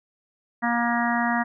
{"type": "harmonic tone", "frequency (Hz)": 236.8, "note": "A#3", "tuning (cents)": 27, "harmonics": [1, 3, 4, 5, 6, 7, 8], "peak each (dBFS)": [-25, -27, -29, -31, -33, -30, -29], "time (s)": [0.62, 1.44], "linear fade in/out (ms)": 20, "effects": []}